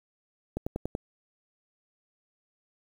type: click train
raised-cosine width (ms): 2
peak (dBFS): -17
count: 5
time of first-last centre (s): 0.57-0.951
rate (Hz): 10.5
effects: 8-bit